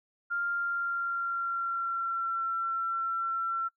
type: tone with pitch glide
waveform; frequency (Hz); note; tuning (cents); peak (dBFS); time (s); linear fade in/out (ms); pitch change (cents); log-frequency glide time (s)
sine; 1396.9 to 1351.7; F6 to E6; 0 to +43; -28; 0.3-3.69; 20; -57; 0.5-2.41
effects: noise-tail reverb RT60 0.1 s tail -19 dB re dry